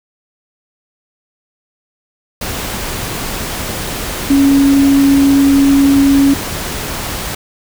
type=tone in noise; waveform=sine; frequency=277.2 Hz; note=C#4; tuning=in tune; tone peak=-6 dBFS; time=4.3-6.34 s; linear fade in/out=5 ms; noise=pink; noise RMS=-21 dBFS; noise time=2.41-7.35 s; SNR=+12 dB; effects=none

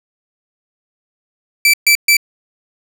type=tone bursts; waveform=sawtooth; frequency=2325 Hz; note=D7; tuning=18 cents flat; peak=-4 dBFS; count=3; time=1.65-2.168 s; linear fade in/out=2 ms; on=86 ms; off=130 ms; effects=none

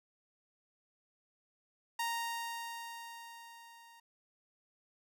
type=tone with level ramp; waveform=sawtooth; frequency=930 Hz; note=A#5; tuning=4 cents flat; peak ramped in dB=-29 to -53 dBFS; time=1.99-4 s; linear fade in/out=5 ms; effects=none

